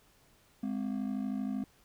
triangle ring-modulated tone, 232.5 Hz, A#3, 4 cents flat, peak -27 dBFS, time 0.63-1.64 s, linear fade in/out 2 ms, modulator 26.4 Hz, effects pink hiss -65 dBFS RMS until 1.84 s

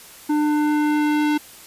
square tone with low-pass filter sweep, 299.3 Hz, D4, 33 cents sharp, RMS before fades -19 dBFS, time 0.29-1.38 s, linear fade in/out 10 ms, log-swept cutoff 990 to 3700 Hz, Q 0.87, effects white hiss -43 dBFS RMS until 1.66 s + resampled to 32000 Hz

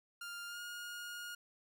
sawtooth tone with pitch glide, 1400 to 1429.4 Hz, F6 to F6, +4 to +40 cents, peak -40 dBFS, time 0.21-1.35 s, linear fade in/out 5 ms, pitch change +36 cents, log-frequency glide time 0.47-0.6 s, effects none

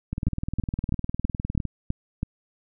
two click trains, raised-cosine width 5 ms, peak -15 / -12 dBFS, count 31 / 7, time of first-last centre 0.13-1.653 / 0.27-2.231 s, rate 19.7 / 3.06 Hz, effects none

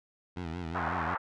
15% pulse tone with vibrato, 85 Hz, F2, 46 cents flat, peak -29 dBFS, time 0.36-1.15 s, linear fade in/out 10 ms, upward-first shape sine, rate 5.5 Hz, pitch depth 110 cents each way
pink band-pass noise, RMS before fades -33 dBFS, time 0.74-1.18 s, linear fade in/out 20 ms, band 730 to 1500 Hz, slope 24 dB/octave
effects low-pass 4000 Hz 12 dB/octave

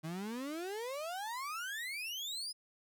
35% pulse exponential sweep, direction up, 153.4 to 5140 Hz, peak -37 dBFS, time 0.03-2.53 s, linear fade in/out 20 ms, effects none

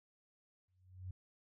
sine tone with exponential growth, 92.2 Hz, F#2, 6 cents flat, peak -40 dBFS, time 0.68-1.11 s, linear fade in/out 5 ms, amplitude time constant 93 ms, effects none

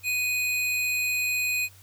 square tone pair together, 2489 / 4183 Hz, D#7 / C8, 0 / -1 cents, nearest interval major sixth, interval 899 cents, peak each -25 / -37 dBFS, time 0.03-1.69 s, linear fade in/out 50 ms, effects added 95 Hz sine -52 dBFS peak until 1.82 s + white hiss -55 dBFS RMS until 1.82 s

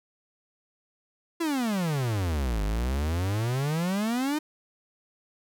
45% pulse exponential two-way sweep, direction down then up, 345.5 to 49.1 to 312 Hz, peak -25 dBFS, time 1.4-4.39 s, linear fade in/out 10 ms, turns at 2.63 s, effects none

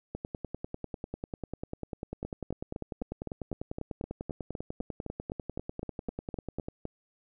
two click trains, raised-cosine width 2 ms, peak -22 / -22 dBFS, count 67 / 19, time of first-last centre 0.15-6.685 / 2.25-6.854 s, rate 10.1 / 3.91 Hz, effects none

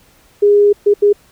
sine tone bursts at uneven times, 410 Hz, G#4, 22 cents flat, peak -6 dBFS, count 3, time 0.42-0.73 / 0.86-0.94 / 1.02-1.13 s, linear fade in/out 10 ms, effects pink hiss -50 dBFS RMS until 1.31 s

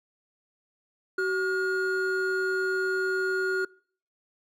triangle tone pair together, 378 / 1431 Hz, F#4 / F6, +37 / +42 cents, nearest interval octave + major seventh, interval 2305 cents, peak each -25 dBFS, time 1.18-3.65 s, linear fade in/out 5 ms, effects noise-tail reverb RT60 0.5 s tail -24 dB re dry

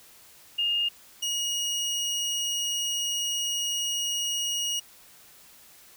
sine / 25% pulse tone pair in turn, 2832 / 2883 Hz, F7 / F#7, +23 / -46 cents, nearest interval unison, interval 31 cents, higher second, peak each -23 dBFS, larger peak neither, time 0.58-0.89 / 1.22-4.8 s, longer second, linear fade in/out 10 ms, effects white hiss -53 dBFS RMS until 5.96 s

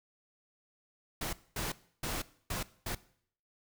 pink noise bursts at uneven times, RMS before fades -36 dBFS, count 5, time 1.21-1.33 / 1.56-1.72 / 2.03-2.22 / 2.5-2.63 / 2.86-2.95 s, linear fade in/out 5 ms, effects noise-tail reverb RT60 0.6 s tail -19 dB re dry

